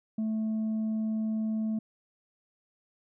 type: tone with tanh clipping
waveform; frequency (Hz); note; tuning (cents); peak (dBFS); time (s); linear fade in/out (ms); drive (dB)
sine; 218.9; A3; -9; -28; 0.18-1.79; 5; 2
effects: none